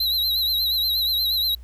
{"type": "tone with vibrato", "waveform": "square", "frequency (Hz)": 3978, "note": "B7", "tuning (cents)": 12, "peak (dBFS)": -20, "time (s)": [0, 1.55], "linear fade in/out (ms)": 5, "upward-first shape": "sine", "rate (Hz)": 8.4, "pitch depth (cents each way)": 75, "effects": ["added 60 Hz sine -38 dBFS peak until 1.63 s", "pink hiss -61 dBFS RMS until 1.63 s"]}